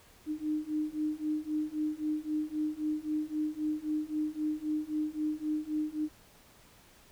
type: beating tone pair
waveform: sine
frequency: 303.7 / 307.5 Hz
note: D#4 / D#4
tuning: -42 / -20 cents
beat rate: 3.8 Hz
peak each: -34 / -33 dBFS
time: 0.26-6.09 s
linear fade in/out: 50 ms
effects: pink hiss -59 dBFS RMS until 7.11 s